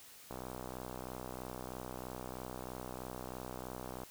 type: click train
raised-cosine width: 1 ms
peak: -29 dBFS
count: 236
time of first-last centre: 0.31-4.034 s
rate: 63.1 Hz
effects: white hiss -56 dBFS RMS until 4.1 s